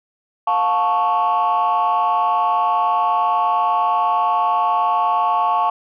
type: chord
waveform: sine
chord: F augmented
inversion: none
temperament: equal with one note detuned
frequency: 708.2 / 880 / 1108.7 Hz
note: F5 / A5 / C#6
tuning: +24 / 0 / 0 cents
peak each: -19 / -17 / -17 dBFS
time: 0.47-5.7 s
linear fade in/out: 5 ms
effects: tanh soft clip ceiling -10 dBFS